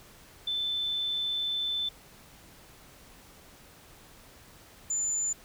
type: tone pair in turn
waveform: sine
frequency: 3526 / 7052 Hz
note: A7 / A8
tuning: +3 / +3 cents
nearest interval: octave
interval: 1200 cents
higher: second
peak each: -28 / -27 dBFS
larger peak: second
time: 0.47-1.89 / 4.9-5.33 s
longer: first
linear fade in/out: 5 ms
effects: pink hiss -54 dBFS RMS until 5.44 s